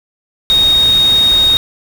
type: tone in noise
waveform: sine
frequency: 3729 Hz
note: A#7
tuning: in tune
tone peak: -7 dBFS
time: 0.5-1.57 s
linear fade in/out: 0 ms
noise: pink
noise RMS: -23 dBFS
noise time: 0.5-1.57 s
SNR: +13 dB
effects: none